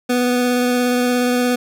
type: tone with vibrato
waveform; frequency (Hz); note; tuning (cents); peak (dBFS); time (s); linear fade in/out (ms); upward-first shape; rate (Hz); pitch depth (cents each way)
25% pulse; 246.9; B3; 0; -11; 0.09-1.56; 10; sine; 17; 11
effects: none